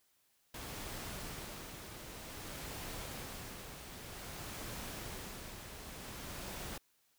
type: noise with tremolo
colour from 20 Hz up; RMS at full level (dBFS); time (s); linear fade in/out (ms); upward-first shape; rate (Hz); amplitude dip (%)
pink; -44; 0.54-6.78; 5; sine; 0.53; 45
effects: white hiss -74 dBFS RMS until 7.18 s